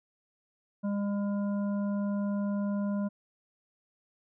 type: harmonic tone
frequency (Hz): 202.3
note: G#3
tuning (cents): -45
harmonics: 1 / 3 / 5 / 7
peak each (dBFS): -28 / -39 / -46 / -51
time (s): 0.83-3.09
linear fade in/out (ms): 20
effects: none